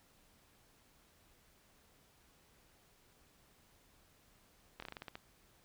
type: slowing click train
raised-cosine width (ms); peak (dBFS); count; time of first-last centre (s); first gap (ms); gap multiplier
0.3; -29; 9; 4.8-5.155; 24; 1.17
effects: pink hiss -68 dBFS RMS until 5.64 s